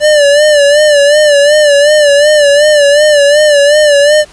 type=tone with vibrato; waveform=square; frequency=587.3 Hz; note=D5; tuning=in tune; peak=-4 dBFS; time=0-4.25 s; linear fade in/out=50 ms; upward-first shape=sine; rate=2.7 Hz; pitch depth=65 cents each way; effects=pink hiss -38 dBFS RMS until 4.32 s + resampled to 22050 Hz